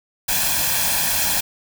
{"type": "noise with comb filter", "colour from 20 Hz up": "white", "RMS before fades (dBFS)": -20, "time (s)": [0.28, 1.41], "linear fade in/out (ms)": 10, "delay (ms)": 1.2, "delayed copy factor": 0.65, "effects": []}